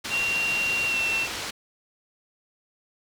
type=low-pass noise; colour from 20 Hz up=white; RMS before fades=-33 dBFS; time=0.04-1.51 s; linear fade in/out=10 ms; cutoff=4800 Hz; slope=12 dB/octave
type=tone with pitch glide; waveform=sine; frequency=2755 to 2700 Hz; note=F7 to E7; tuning=-24 to +41 cents; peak=-23 dBFS; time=0.09-1.28 s; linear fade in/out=50 ms; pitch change=-35 cents; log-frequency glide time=0.87-0.96 s
effects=none